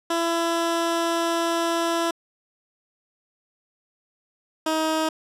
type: tone pair in turn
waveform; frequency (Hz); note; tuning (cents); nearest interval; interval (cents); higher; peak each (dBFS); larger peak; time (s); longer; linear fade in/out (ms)
15% pulse; 335.4 / 316.2; E4 / D#4; +30 / +28; minor second; 102; first; -15; neither; 0.1-2.11 / 4.66-5.09; first; 5
effects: low-pass 11000 Hz 12 dB/octave